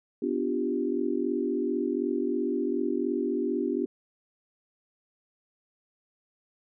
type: chord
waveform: sine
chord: G dominant seventh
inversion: first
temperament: equal with one note detuned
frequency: 249.8 / 293.7 / 349.2 / 392 Hz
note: B3 / D4 / F4 / G4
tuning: +20 / 0 / 0 / 0 cents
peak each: -31 dBFS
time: 0.22-3.86 s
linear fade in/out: 5 ms
effects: none